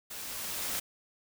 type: noise with level ramp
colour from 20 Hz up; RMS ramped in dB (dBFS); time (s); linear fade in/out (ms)
white; -42 to -33; 0.1-0.8; 10
effects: none